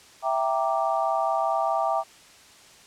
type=chord; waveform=sine; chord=E half-diminished seventh; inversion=none; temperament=equal; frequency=659.3 / 784 / 932.3 / 1174.7 Hz; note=E5 / G5 / Bb5 / D6; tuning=0 / 0 / 0 / 0 cents; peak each=-26 / -26 / -30 / -29 dBFS; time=0.22-2.04 s; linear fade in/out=50 ms; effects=white hiss -51 dBFS RMS until 2.86 s + low-pass 8000 Hz 12 dB/octave